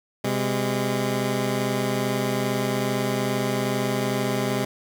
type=tone pair together; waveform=15% pulse; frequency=128.6 / 204.1 Hz; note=C3 / G#3; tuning=-30 / -30 cents; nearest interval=minor sixth; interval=800 cents; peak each=-19 dBFS; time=0.24-4.65 s; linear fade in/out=5 ms; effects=none

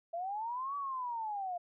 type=linear two-way sweep; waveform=sine; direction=up then down; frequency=659.3 to 1149 to 690 Hz; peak=-35 dBFS; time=0.13-1.58 s; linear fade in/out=10 ms; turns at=0.76 s; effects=none

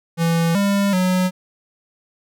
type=tone with pitch steps; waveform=square; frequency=166.7 / 200.1 / 183.8 Hz; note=E3 / G3 / F#3; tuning=+20 / +36 / -11 cents; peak=-16 dBFS; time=0.17-1.31 s; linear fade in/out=50 ms; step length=380 ms; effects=none

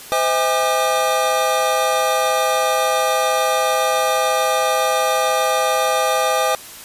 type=tone cluster; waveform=square; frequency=515 / 642 / 813 / 1204 Hz; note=C5 / E5 / G#5 / D6; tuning=-28 / -46 / -37 / +43 cents; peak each=-22 dBFS; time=0.12-6.55 s; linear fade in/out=0 ms; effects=white hiss -37 dBFS RMS until 6.84 s + resampled to 32000 Hz

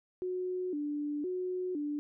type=tone with vibrato; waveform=sine; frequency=327.9 Hz; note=E4; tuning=9 cents flat; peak=-32 dBFS; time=0.22-1.99 s; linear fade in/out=0 ms; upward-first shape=square; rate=0.98 Hz; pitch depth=190 cents each way; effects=none

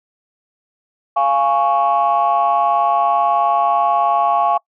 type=chord; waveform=sine; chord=Db major; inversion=first; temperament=just; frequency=693 / 831.5 / 1108.7 Hz; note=F5 / Ab5 / Db6; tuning=-14 / +2 / 0 cents; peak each=-16 dBFS; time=1.16-4.58 s; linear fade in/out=10 ms; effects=noise-tail reverb RT60 0.1 s tail -25 dB re dry + tanh soft clip ceiling -6 dBFS

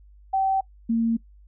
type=tone pair in turn; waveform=sine; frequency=771 / 228.8 Hz; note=G5 / A#3; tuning=-29 / -32 cents; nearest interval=octave + major sixth; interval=2103 cents; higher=first; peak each=-19 / -19 dBFS; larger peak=neither; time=0.33-0.61 / 0.89-1.17 s; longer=neither; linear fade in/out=10 ms; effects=noise-tail reverb RT60 0.1 s tail -21 dB re dry + added 50 Hz sine -48 dBFS peak until 1.47 s

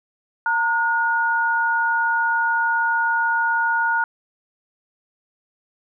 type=tone pair together; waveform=sine; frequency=916 / 1442.8 Hz; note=A#5 / F#6; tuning=-31 / -44 cents; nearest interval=minor sixth; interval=787 cents; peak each=-21 / -19 dBFS; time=0.46-4.04 s; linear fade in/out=2 ms; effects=none

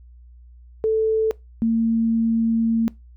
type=tone pair in turn; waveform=sine; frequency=440 / 227.2 Hz; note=A4 / A#3; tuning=0 / -44 cents; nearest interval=major seventh; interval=1144 cents; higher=first; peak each=-16 dBFS; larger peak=neither; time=0.84-1.31 / 1.62-2.88 s; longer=second; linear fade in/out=0 ms; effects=noise-tail reverb RT60 0.2 s tail -22 dB re dry + added 60 Hz sine -43 dBFS peak until 3.16 s

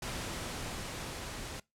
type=noise with level ramp; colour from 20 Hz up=pink; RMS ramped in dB=-38 to -42 dBFS; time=0.02-1.6 s; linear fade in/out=5 ms; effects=noise-tail reverb RT60 0.2 s tail -22 dB re dry + low-pass 10000 Hz 12 dB/octave

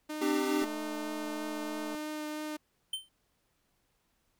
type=tone with vibrato; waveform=sawtooth; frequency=304.3 Hz; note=D#4; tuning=38 cents flat; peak=-32 dBFS; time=0.09-2.57 s; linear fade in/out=10 ms; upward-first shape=triangle; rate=3.1 Hz; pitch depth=11 cents each way
type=chord; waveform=square; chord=C suspended second; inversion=none; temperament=equal with one note detuned; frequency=261.6 / 300.5 / 392 Hz; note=C4 / D4 / G4; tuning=0 / +40 / 0 cents; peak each=-36 / -33 / -33 dBFS; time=0.21-0.65 s; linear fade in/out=10 ms
type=click train; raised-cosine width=1 ms; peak=-32 dBFS; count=292; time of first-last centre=0.62-1.949 s; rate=219 Hz
type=tone with exponential decay; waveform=square; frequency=3100 Hz; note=G7; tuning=20 cents flat; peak=-30 dBFS; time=2.93-3.09 s; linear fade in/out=5 ms; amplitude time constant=34 ms
effects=pink hiss -75 dBFS RMS until 4.39 s

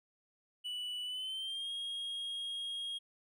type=tone with pitch glide; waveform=triangle; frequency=2960 to 3265 Hz; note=F#7 to G#7; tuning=0 to -30 cents; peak=-36 dBFS; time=0.64-2.99 s; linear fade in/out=20 ms; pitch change=+170 cents; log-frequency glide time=1.04-1.71 s; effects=none

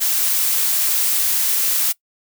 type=noise; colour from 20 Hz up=blue; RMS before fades=-18 dBFS; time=0-1.93 s; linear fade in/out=20 ms; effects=noise-tail reverb RT60 0.1 s tail -22 dB re dry

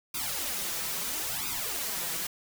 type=noise with flanger; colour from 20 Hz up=white; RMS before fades=-33 dBFS; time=0.14-2.27 s; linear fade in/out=5 ms; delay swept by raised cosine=0.82 to 6.12 ms; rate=0.75 Hz; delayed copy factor=+0.9; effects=none

